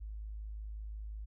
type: tone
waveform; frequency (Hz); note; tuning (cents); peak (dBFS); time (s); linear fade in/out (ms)
sine; 52.8; G#1; +29; -40; 0-1.26; 20
effects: none